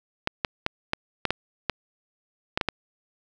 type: clicks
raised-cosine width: 0.3 ms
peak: -7 dBFS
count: 10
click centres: 0.274 / 0.448 / 0.664 / 0.934 / 1.253 / 1.306 / 1.697 / 2.575 / 2.612 / 2.687 s
effects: none